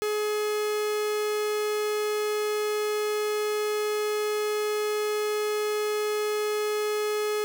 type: tone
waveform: 45% pulse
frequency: 422.3 Hz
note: G#4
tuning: 29 cents sharp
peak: -25 dBFS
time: 0.02-7.44 s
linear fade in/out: 0 ms
effects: none